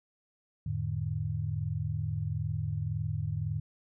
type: tone cluster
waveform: sine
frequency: 85.9 / 107.6 / 149.6 Hz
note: F2 / A2 / D3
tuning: -28 / -38 / +32 cents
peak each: -37 / -33 / -34 dBFS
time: 0.66-3.6 s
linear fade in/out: 5 ms
effects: none